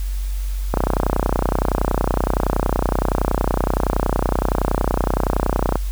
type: click train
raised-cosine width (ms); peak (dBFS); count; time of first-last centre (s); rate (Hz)
1; -3; 155; 0.74-5.756; 30.7
effects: added 47 Hz sine -20 dBFS peak until 5.91 s + white hiss -41 dBFS RMS until 5.91 s